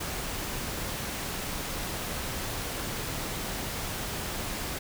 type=noise; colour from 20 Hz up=pink; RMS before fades=-34 dBFS; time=0-4.79 s; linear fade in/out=10 ms; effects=none